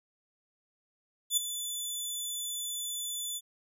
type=tone with ADSR envelope; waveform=15% pulse; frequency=3485 Hz; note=A7; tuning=17 cents flat; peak=-15 dBFS; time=1.3-3.41 s; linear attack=73 ms; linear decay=5 ms; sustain=-12 dB; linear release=44 ms; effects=none